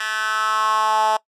10% pulse tone with high-pass filter sweep, 216.9 Hz, A3, 25 cents flat, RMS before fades -20 dBFS, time 0-1.17 s, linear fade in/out 5 ms, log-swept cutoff 1800 to 770 Hz, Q 4.3, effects noise-tail reverb RT60 0.1 s tail -20 dB re dry + low-pass 9000 Hz 12 dB/octave

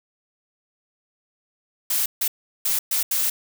blue noise bursts at uneven times, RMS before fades -22 dBFS, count 5, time 1.9-2.06 / 2.21-2.28 / 2.65-2.79 / 2.91-3.03 / 3.11-3.3 s, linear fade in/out 5 ms, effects none

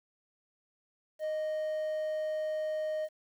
triangle tone, 620 Hz, D#5, 6 cents flat, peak -29 dBFS, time 1.19-3.09 s, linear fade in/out 50 ms, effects 10-bit

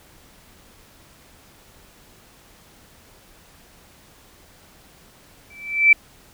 sine tone with exponential growth, 2326 Hz, D7, 17 cents flat, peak -6 dBFS, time 5.5-5.93 s, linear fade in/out 5 ms, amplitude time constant 93 ms, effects pink hiss -51 dBFS RMS until 6.33 s

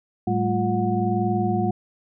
sine tone cluster, 109.3 / 193.6 / 214.7 / 351.6 / 731 Hz, A2 / G3 / A3 / F4 / F#5, -11 / -21 / -42 / +12 / -21 cents, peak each -26 dBFS, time 0.27-1.71 s, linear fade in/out 5 ms, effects none

